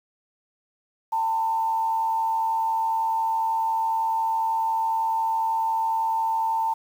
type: tone with frequency modulation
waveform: sine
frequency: 897 Hz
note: A5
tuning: 33 cents sharp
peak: -21 dBFS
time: 1.12-6.74 s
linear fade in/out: 10 ms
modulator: 90 Hz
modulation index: 0.45
effects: 8-bit